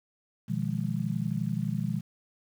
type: chord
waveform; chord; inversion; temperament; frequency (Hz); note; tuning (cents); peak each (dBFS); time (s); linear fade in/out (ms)
sine; F half-diminished seventh; second; equal with one note detuned; 123.47 / 155.56 / 174.61 / 206.7; Cb3 / Eb3 / F3 / Ab3; 0 / 0 / 0 / -8; -33; 0.48-2.01; 20
effects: 9-bit